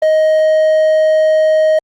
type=tone; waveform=triangle; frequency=626 Hz; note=D#5; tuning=10 cents sharp; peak=-6 dBFS; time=0.02-1.79 s; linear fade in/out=5 ms; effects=Opus 24 kbps